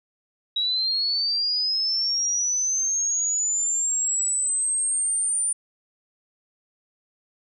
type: linear sweep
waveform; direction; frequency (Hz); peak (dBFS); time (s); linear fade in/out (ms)
sine; up; 3841 to 9240; -21; 0.56-5.53; 5
effects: none